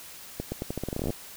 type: accelerating click train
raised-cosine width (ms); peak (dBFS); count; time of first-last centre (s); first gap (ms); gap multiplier
2; -17; 17; 0.4-1.104; 120; 0.84
effects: white hiss -45 dBFS RMS until 1.36 s